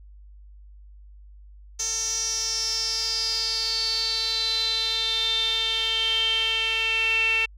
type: tone with band-pass filter sweep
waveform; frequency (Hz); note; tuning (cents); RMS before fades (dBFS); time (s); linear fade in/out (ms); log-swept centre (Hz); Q
sawtooth; 448.4; A4; +33; -25; 1.79-7.46; 10; 6200 to 2600; 9.8
effects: added 50 Hz sine -44 dBFS peak until 7.57 s